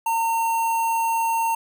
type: tone with notch filter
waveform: square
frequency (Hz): 912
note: A#5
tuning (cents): -38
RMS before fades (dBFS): -22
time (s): 0.06-1.55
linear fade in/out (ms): 5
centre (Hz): 4300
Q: 0.88
effects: none